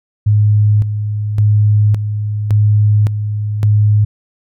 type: tone with tremolo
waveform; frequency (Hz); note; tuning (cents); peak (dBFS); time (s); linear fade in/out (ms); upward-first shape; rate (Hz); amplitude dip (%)
sine; 105.1; G#2; +21; -7; 0.26-4.05; 10; square; 0.89; 60
effects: none